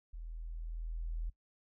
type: tone with level ramp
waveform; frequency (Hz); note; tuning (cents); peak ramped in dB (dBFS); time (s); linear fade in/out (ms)
sine; 40.94; E1; -11; -42 to -34; 0.13-1.3; 10
effects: noise-tail reverb RT60 0.1 s tail -20 dB re dry